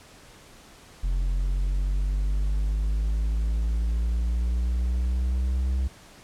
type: linear sweep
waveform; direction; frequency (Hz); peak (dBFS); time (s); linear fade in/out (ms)
triangle; up; 43.65 to 65.41; -20; 1.03-5.88; 10
effects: pink hiss -50 dBFS RMS until 6.23 s + low-pass 10000 Hz 12 dB/octave